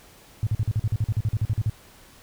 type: tone bursts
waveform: sine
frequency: 108.3 Hz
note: A2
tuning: 27 cents flat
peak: -19 dBFS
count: 16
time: 0.43-1.697 s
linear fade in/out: 0 ms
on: 37 ms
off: 45 ms
effects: pink hiss -51 dBFS RMS until 2.22 s